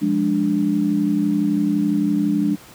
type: chord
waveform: sine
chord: D diminished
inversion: first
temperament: equal with one note detuned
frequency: 175.83 / 207.7 / 293.7 Hz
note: F3 / Ab3 / D4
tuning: +12 / 0 / 0 cents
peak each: -24 / -20 / -19 dBFS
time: 0.01-2.56 s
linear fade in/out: 20 ms
effects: pink hiss -44 dBFS RMS until 2.74 s + high-pass 80 Hz 12 dB/octave